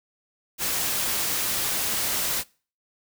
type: noise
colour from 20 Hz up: white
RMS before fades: -26 dBFS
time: 0.58-2.44 s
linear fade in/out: 50 ms
effects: noise-tail reverb RT60 0.4 s tail -24 dB re dry